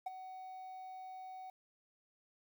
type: tone with ADSR envelope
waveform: triangle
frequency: 750 Hz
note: F#5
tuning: 23 cents sharp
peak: -32 dBFS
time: 0.06-1.5 s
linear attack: 8 ms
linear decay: 18 ms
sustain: -12 dB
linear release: 3 ms
effects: tanh soft clip ceiling -28 dBFS + 11-bit